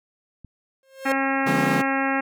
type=click; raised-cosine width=5 ms; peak=-30 dBFS; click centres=0.447 s
type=tone with exponential growth; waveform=45% pulse; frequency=534 Hz; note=C5; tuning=35 cents sharp; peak=-22 dBFS; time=0.83-1.12 s; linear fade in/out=1 ms; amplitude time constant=61 ms
type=harmonic tone; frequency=270.6 Hz; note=C#4; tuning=42 cents flat; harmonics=1 / 2 / 3 / 4 / 5 / 6 / 7 / 8 / 9 / 10; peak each=-25 / -30 / -27 / -32 / -31 / -29 / -30 / -33 / -36 / -37 dBFS; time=1.05-2.21 s; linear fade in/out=10 ms
type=chord; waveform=30% pulse; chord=D diminished seventh; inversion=none; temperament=equal; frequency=146.83 / 174.61 / 207.7 / 246.9 Hz; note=D3 / F3 / Ab3 / Cb4; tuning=0 / 0 / 0 / 0 cents; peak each=-25 dBFS; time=1.46-1.82 s; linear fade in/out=10 ms
effects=none